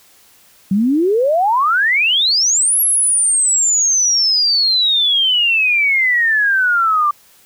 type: exponential two-way sweep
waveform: sine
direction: up then down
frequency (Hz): 184.9 to 11430 to 1165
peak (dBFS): -11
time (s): 0.71-7.11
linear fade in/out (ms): 5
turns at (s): 2.8
effects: white hiss -49 dBFS RMS until 7.45 s